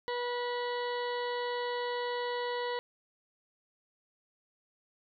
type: harmonic tone with a mistuned harmonic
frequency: 486.6 Hz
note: B4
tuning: 26 cents flat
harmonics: 1 / 2 / 3 / 4 / 6 / 7 / 8 / 9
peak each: -34 / -37 / -48 / -41 / -47 / -51 / -48 / -49 dBFS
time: 0.08-2.79 s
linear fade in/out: 0 ms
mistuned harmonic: 6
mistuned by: +28 cents
effects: none